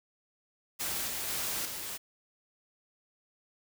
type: noise with level steps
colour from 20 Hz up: white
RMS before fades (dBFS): -34 / -36 / -34 / -39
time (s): 0.79-1.98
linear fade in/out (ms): 20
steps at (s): 1.07 / 1.28 / 1.65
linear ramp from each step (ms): 5
effects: none